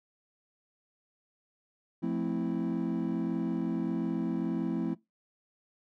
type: chord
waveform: triangle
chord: F major seventh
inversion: none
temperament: equal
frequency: 174.61 / 220 / 261.6 / 329.6 Hz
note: F3 / A3 / C4 / E4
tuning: 0 / 0 / 0 / 0 cents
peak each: -32 dBFS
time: 2.02-4.95 s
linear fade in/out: 20 ms
effects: noise-tail reverb RT60 0.2 s tail -22 dB re dry + tanh soft clip ceiling -20 dBFS